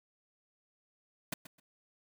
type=noise with echo; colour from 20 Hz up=pink; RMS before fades=-36 dBFS; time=1.32-1.34 s; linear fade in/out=5 ms; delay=130 ms; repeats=2; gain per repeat=-14 dB; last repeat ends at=1.6 s; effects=none